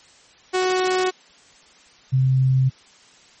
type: tone pair in turn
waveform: sawtooth / sine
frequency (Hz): 370 / 131.19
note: F#4 / C3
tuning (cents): 0 / +5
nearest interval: octave + tritone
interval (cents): 1795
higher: first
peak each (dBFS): -14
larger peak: neither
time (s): 0.53-1.11 / 2.12-2.7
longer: neither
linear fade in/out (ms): 20
effects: white hiss -51 dBFS RMS until 3.4 s + MP3 32 kbps